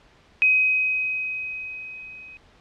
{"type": "tone with level ramp", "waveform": "sine", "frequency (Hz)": 2524, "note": "D#7", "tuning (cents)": 24, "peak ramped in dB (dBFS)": [-13, -40], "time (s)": [0.42, 2.37], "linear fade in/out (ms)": 0, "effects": ["pink hiss -55 dBFS RMS until 2.6 s", "low-pass 4000 Hz 12 dB/octave"]}